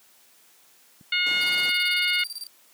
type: click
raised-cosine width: 5 ms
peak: -32 dBFS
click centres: 1.011 s
type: harmonic tone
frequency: 720 Hz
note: F#5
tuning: 47 cents flat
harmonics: 2 / 3 / 4 / 5 / 6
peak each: -30 / -24 / -26 / -30 / -32 dBFS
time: 1.12-2.24 s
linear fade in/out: 5 ms
type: low-pass noise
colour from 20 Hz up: pink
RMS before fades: -39 dBFS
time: 1.26-1.7 s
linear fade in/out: 5 ms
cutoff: 9500 Hz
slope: 12 dB/octave
type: tone with tremolo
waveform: sawtooth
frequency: 4699 Hz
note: D8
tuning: in tune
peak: -29 dBFS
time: 1.41-2.47 s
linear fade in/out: 2 ms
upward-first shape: square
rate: 18 Hz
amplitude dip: 80%
effects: white hiss -57 dBFS RMS until 2.73 s + high-pass 200 Hz 12 dB/octave